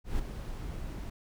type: noise with ADSR envelope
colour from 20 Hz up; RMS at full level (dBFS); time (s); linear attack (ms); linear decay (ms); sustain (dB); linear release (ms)
brown; -30; 0.04-1.1; 150; 8; -8; 7
effects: none